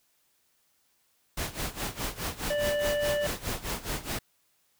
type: noise with tremolo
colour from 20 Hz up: pink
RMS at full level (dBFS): -31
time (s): 1.37-4.19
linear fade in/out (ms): 5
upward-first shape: sine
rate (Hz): 4.8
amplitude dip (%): 85
type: harmonic tone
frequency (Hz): 587.3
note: D5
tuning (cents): 0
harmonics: 1 / 3 / 5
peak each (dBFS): -26 / -36 / -40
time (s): 2.5-3.27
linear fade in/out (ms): 5
effects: white hiss -70 dBFS RMS until 4.79 s